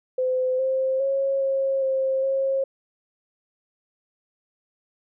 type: tone with pitch steps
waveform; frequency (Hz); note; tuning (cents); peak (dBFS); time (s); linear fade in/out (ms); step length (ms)
sine; 512 / 526 / 545 / 540 / 531 / 539; C5 / C5 / C#5 / C#5 / C5 / C#5; -38 / +9 / -29 / -45 / +25 / -49; -20; 0.18-2.64; 5; 410
effects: none